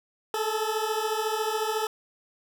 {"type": "beating tone pair", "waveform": "20% pulse", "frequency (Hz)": [428, 442], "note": ["A4", "A4"], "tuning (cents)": [-48, 8], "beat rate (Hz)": 14, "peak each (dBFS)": -24, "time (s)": [0.34, 1.87], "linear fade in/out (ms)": 2, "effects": []}